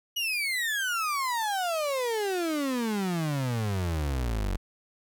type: exponential sweep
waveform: 35% pulse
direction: down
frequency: 2937 to 44.46 Hz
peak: -25 dBFS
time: 0.16-4.57 s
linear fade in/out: 10 ms
effects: none